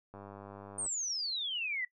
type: click train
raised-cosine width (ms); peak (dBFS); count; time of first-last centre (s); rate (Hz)
1; -34; 73; 0.14-0.861; 99.8
type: exponential sweep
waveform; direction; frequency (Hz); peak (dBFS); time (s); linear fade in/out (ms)
sine; down; 9030 to 1928; -33; 0.78-1.85; 5
effects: noise-tail reverb RT60 0.1 s tail -17 dB re dry